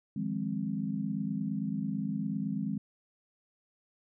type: chord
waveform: sine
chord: F minor seventh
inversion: third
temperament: equal with one note detuned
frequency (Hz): 155.56 / 174.61 / 204.1 / 261.6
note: Eb3 / F3 / Ab3 / C4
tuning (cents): 0 / 0 / -30 / 0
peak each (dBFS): -38 / -39 / -33 / -37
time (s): 0.16-2.78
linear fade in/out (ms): 5
effects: none